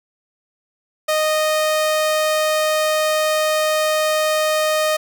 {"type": "tone", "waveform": "sawtooth", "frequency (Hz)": 619, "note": "D#5", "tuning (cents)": -9, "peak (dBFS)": -12, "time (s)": [1.08, 4.97], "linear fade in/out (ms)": 10, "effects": []}